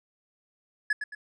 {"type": "tone with echo", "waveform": "triangle", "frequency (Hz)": 1702, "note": "G#6", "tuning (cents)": 42, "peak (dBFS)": -20, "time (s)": [0.9, 0.93], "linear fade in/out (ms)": 5, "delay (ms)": 110, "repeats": 2, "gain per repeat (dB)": -8, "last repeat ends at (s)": 1.15, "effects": ["resampled to 24000 Hz"]}